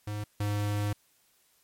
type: tone pair in turn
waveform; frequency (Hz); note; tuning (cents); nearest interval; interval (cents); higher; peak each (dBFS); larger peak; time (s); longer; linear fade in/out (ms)
square; 104.6 / 103.34; G#2 / G#2; +13 / -8; unison; 21; first; -33 / -28; second; 0.07-0.24 / 0.4-0.93; second; 5
effects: white hiss -67 dBFS RMS until 1.63 s + MP3 64 kbps